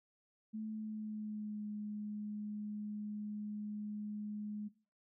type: tone with pitch glide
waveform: sine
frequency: 217.2 to 209.6 Hz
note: A3 to G#3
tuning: -22 to +16 cents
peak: -39 dBFS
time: 0.53-4.69 s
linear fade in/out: 20 ms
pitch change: -62 cents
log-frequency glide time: 0.71-1.66 s
effects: noise-tail reverb RT60 0.4 s tail -20 dB re dry